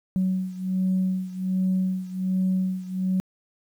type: beating tone pair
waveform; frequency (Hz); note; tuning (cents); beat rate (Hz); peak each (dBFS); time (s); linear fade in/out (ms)
sine; 186.3 / 187.6; F#3 / F#3; +12 / +24; 1.3; -23 / -26; 0.16-3.2; 0
effects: tanh soft clip ceiling -16 dBFS + 9-bit